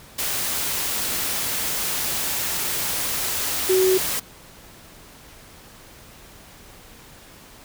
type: tone in noise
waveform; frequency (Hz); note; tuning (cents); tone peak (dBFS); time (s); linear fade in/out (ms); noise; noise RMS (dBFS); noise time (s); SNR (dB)
sine; 374.3; F#4; +20; -15; 3.69-3.98; 10; white; -25; 0.18-4.2; +7
effects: pink hiss -46 dBFS RMS until 7.64 s